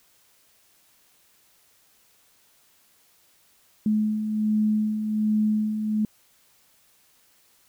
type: beating tone pair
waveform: sine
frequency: 212.9 / 214.2 Hz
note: G#3 / A3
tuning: +43 / -46 cents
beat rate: 1.3 Hz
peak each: -30 / -21 dBFS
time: 3.86-6.05 s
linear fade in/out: 2 ms
effects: white hiss -61 dBFS RMS until 7.68 s